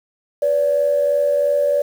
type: tone pair together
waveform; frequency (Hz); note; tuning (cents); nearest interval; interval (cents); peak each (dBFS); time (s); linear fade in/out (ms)
sine; 493.9 / 576.9; B4 / D5; 0 / -31; minor third; 269; -22 / -14; 0.42-1.82; 5
effects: tanh soft clip ceiling -7 dBFS + 7-bit